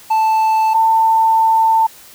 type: tone pair in turn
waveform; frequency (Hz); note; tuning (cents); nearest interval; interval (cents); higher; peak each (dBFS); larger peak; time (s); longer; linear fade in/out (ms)
triangle / sine; 880 / 893.8; A5 / A5; 0 / +27; unison; 27; second; -9; neither; 0.1-0.74 / 0.74-1.87; second; 10
effects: white hiss -41 dBFS RMS until 2.14 s